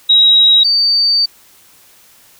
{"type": "tone pair in turn", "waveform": "sine", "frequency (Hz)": [3828, 4600], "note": ["A#7", "D8"], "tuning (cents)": [45, -37], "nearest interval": "minor third", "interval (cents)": 318, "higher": "second", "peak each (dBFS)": [-5, -9], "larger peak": "first", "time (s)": [[0.09, 0.64], [0.64, 1.26]], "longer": "second", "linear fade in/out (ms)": 10, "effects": ["white hiss -46 dBFS RMS until 2.39 s"]}